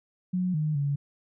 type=tone with pitch steps; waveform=sine; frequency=182.2 / 153.1 / 142.2 Hz; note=F#3 / D#3 / C#3; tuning=-26 / -28 / +45 cents; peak=-24 dBFS; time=0.33-0.96 s; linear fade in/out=10 ms; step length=210 ms; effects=none